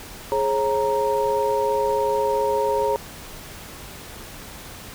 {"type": "tone cluster", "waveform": "sine", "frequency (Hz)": [418.2, 541, 932], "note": ["G#4", "C#5", "A#5"], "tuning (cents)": [12, -42, -1], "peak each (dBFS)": -23, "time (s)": [0.32, 2.96], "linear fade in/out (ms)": 0, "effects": ["pink hiss -39 dBFS RMS until 4.94 s"]}